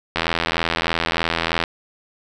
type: click train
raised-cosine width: 0.3 ms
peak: -3 dBFS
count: 124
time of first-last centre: 0.16-1.638 s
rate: 83.2 Hz
effects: none